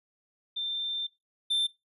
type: tone pair in turn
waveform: sine / triangle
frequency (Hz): 3578 / 3566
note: A7 / A7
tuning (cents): +28 / +22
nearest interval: unison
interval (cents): 6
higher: first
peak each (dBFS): -30 / -23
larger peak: second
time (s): 0.56-1.07 / 1.5-1.67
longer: first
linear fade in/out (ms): 10
effects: noise-tail reverb RT60 0.2 s tail -18 dB re dry + resampled to 32000 Hz